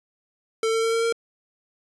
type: tone with pitch steps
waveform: square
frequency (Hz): 447.1 / 450.5 / 453.9 / 457.3 / 460.7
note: A4 / A4 / A#4 / A#4 / A#4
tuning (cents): +28 / +41 / -46 / -33 / -20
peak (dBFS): -21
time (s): 0.63-1.125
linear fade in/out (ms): 2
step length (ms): 99
effects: resampled to 24000 Hz